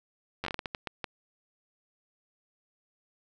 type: slowing click train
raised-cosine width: 0.3 ms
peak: -17 dBFS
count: 11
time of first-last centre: 0.44-1.042 s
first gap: 10 ms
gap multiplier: 1.37
effects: none